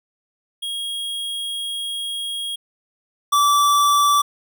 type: tone pair in turn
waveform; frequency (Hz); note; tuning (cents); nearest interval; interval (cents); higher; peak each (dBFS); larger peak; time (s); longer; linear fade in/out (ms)
square; 3280 / 1159.7; G#7 / D6; -22 / -22; octave + tritone; 1800; first; -25 / -14; second; 0.62-2.56 / 3.32-4.22; first; 10
effects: none